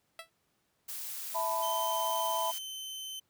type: tone with exponential decay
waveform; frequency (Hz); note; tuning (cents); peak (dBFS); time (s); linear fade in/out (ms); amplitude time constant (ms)
10% pulse; 659.3; E5; 0; -30; 0.19-0.3; 2; 23
type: noise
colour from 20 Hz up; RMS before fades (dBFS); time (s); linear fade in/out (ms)
blue; -40; 0.88-2.59; 10
type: chord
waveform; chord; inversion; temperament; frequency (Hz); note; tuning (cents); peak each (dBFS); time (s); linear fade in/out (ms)
sine; E suspended fourth; none; equal with one note detuned; 659.3 / 880 / 996.4; E5 / A5 / B5; 0 / 0 / +15; -35 / -36 / -32; 1.34-2.52; 20
type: tone with pitch glide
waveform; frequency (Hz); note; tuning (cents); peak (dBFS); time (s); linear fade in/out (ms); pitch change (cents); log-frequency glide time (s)
sawtooth; 3100 to 3073; G7 to G7; -20 to -35; -36; 1.62-3.2; 10; -15; 2.33-2.69
effects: pink hiss -75 dBFS RMS until 3.29 s + high-pass 80 Hz 12 dB/octave